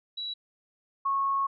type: tone pair in turn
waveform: sine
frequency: 3912 / 1097.8 Hz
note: B7 / C#6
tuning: -17 / -17 cents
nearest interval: octave + minor seventh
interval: 2200 cents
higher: first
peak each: -32 / -24 dBFS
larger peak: second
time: 0.17-0.34 / 1.05-1.47 s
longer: second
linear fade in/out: 10 ms
effects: none